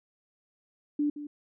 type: tone with echo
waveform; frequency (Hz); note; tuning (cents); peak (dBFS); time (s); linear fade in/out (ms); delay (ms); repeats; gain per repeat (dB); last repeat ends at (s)
sine; 293.7; D4; 0; -24; 0.99-1.1; 5; 170; 1; -12; 1.27
effects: none